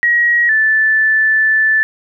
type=tone pair in turn; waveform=sine; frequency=1900 / 1754.3 Hz; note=A#6 / A6; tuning=+33 / -6 cents; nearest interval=minor second; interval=139 cents; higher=first; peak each=-9 dBFS; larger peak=neither; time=0.03-0.49 / 0.49-1.83 s; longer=second; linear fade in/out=0 ms; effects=none